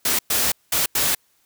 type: noise bursts at uneven times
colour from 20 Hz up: white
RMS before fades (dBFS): -20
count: 4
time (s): 0.05-0.19 / 0.3-0.52 / 0.72-0.86 / 0.95-1.15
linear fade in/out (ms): 5
effects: white hiss -63 dBFS RMS until 1.45 s